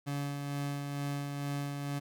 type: tone with tremolo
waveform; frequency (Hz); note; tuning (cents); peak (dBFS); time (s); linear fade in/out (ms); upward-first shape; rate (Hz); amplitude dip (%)
30% pulse; 142.4; C#3; +47; -30; 0.06-2; 20; sine; 2.2; 35
effects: none